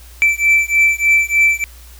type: beating tone pair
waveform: triangle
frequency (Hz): 2327 / 2330.3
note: D7 / D7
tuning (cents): -17 / -14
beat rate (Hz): 3.3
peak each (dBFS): -12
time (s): 0.22-1.64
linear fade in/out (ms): 0
effects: added 60 Hz sine -37 dBFS peak until 1.99 s + white hiss -44 dBFS RMS until 1.99 s